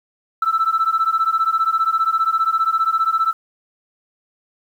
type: beating tone pair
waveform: sine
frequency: 1315 / 1330 Hz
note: E6 / E6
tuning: -5 / +15 cents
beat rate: 15 Hz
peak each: -17 dBFS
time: 0.42-3.33 s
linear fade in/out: 5 ms
effects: tanh soft clip ceiling -10 dBFS + 8-bit